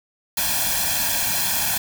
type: noise with comb filter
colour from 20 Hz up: white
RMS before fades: -22 dBFS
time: 0.37-1.78 s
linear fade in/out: 5 ms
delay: 1.2 ms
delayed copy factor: +1
effects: none